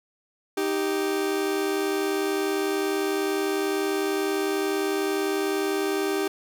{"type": "tone pair together", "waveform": "40% pulse", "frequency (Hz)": [311.1, 391.1], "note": ["D#4", "G4"], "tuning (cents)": [0, -4], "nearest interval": "major third", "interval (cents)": 396, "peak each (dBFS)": [-28, -24], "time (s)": [0.57, 6.28], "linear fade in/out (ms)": 5, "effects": []}